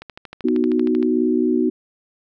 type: click train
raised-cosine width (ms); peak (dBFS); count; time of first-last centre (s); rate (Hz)
0.3; -19; 14; 0.02-1.028; 12.9
type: chord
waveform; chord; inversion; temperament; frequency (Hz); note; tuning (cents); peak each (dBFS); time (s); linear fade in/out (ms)
sine; B major; none; equal; 246.9 / 311.1 / 370; B3 / D#4 / F#4; 0 / 0 / 0; -19 / -20 / -20; 0.44-1.7; 10
effects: none